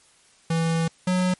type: tone pair in turn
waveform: square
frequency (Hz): 164.4 / 182.94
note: E3 / F#3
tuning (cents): -4 / -19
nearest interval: major second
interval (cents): 185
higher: second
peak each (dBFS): -21 / -20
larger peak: second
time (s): 0.5-0.88 / 1.07-1.34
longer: first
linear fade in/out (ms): 5
effects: white hiss -57 dBFS RMS until 1.39 s + MP3 48 kbps